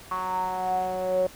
sawtooth tone with band-pass filter sweep, 185 Hz, F#3, in tune, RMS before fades -27 dBFS, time 0.11-1.27 s, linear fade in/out 5 ms, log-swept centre 1100 to 530 Hz, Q 9.8, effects pink hiss -47 dBFS RMS until 1.35 s

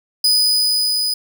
40% pulse tone with level ramp, 4978 Hz, D#8, in tune, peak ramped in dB -10 to -16 dBFS, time 0.24-1.14 s, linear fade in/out 5 ms, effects none

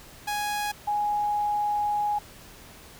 sawtooth / sine tone pair in turn, 830.6 / 830.6 Hz, G#5 / G#5, 0 / 0 cents, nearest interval unison, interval 0 cents, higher neither, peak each -23 dBFS, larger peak neither, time 0.27-0.72 / 0.87-2.19 s, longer second, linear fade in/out 10 ms, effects pink hiss -48 dBFS RMS until 2.99 s

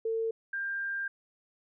sine tone pair in turn, 449.8 / 1593.7 Hz, A4 / G6, +38 / +28 cents, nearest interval octave + minor seventh, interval 2190 cents, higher second, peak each -28 / -31 dBFS, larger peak first, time 0.05-0.31 / 0.53-1.08 s, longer second, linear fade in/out 5 ms, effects none

